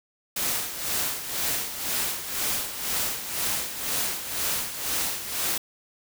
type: noise with tremolo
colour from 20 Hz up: white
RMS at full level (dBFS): -26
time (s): 0.36-5.58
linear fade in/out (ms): 5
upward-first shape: sine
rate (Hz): 2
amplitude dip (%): 65
effects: none